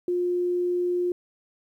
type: tone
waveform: sine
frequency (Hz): 355.2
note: F4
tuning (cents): +29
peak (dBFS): -22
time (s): 0.08-1.12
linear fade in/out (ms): 2
effects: 10-bit